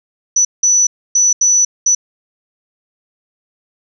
sine tone bursts at uneven times, 5950 Hz, F#8, 9 cents sharp, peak -8 dBFS, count 5, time 0.36-0.45 / 0.63-0.87 / 1.15-1.33 / 1.41-1.65 / 1.86-1.95 s, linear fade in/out 5 ms, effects none

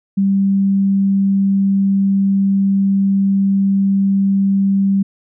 sine tone, 196 Hz, G3, in tune, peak -11 dBFS, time 0.17-5.03 s, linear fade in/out 10 ms, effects none

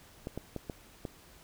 clicks, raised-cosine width 2 ms, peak -23 dBFS, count 5, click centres 0.271 / 0.376 / 0.563 / 0.698 / 1.052 s, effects pink hiss -57 dBFS RMS until 1.43 s

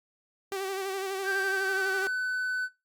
sawtooth tone with vibrato, 386.1 Hz, G4, 26 cents flat, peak -27 dBFS, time 0.52-2.07 s, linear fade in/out 0 ms, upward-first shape sine, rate 12 Hz, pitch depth 44 cents each way
triangle tone with pitch glide, 1568 to 1504.1 Hz, G6 to F#6, 0 to +28 cents, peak -26 dBFS, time 1.24-2.69 s, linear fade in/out 50 ms, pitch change -72 cents, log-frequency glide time 1.35-2 s
effects noise-tail reverb RT60 0.2 s tail -18 dB re dry + Opus 48 kbps

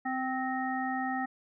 harmonic tone with a mistuned harmonic, 259.6 Hz, C4, 13 cents flat, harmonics 1 / 3 / 5 / 7, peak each -34 / -33 / -40 / -37 dBFS, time 0.05-1.26 s, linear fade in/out 10 ms, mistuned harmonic 7, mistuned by +39 cents, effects none

